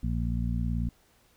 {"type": "harmonic tone", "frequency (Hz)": 58.3, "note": "A#1", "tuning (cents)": 1, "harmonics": [1, 2, 3, 4], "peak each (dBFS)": [-29, -32, -34, -35], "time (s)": [0.03, 0.89], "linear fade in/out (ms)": 5, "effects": ["pink hiss -64 dBFS RMS until 1.36 s"]}